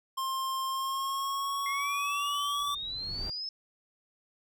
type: tone with pitch glide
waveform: square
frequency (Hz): 1060 to 1149.3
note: C6 to D6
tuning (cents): +22 to -38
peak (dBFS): -31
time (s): 0.17-2.75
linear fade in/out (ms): 10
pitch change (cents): +140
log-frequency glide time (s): 0.66-2.24
type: exponential sweep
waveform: sine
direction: up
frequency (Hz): 2093 to 5274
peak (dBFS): -34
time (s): 1.66-3.49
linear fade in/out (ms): 2
type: noise with exponential growth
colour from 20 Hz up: brown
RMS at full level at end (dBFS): -36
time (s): 2.24-3.3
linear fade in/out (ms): 1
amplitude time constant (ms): 230
effects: none